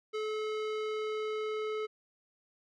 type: tone with low-pass filter sweep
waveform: square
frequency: 430.9 Hz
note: A4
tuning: 36 cents flat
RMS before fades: -35 dBFS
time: 0.13-1.87 s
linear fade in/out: 20 ms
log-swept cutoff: 4100 to 2700 Hz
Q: 0.88
effects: none